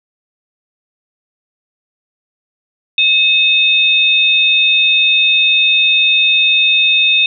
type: tone pair together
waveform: sine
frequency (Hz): 2578 / 3640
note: E7 / A#7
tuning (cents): -39 / -42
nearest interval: tritone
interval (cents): 597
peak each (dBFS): -11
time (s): 2.98-7.26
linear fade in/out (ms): 2
effects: none